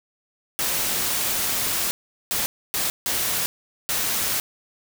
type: noise bursts at uneven times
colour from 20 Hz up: white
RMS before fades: -24 dBFS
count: 5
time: 0.59-1.91 / 2.31-2.46 / 2.74-2.9 / 3.06-3.46 / 3.89-4.4 s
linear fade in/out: 0 ms
effects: none